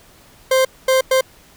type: tone bursts at uneven times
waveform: 40% pulse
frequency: 523.3 Hz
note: C5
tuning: in tune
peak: -11 dBFS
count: 3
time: 0.51-0.65 / 0.88-1.01 / 1.11-1.21 s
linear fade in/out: 5 ms
effects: pink hiss -48 dBFS RMS until 1.56 s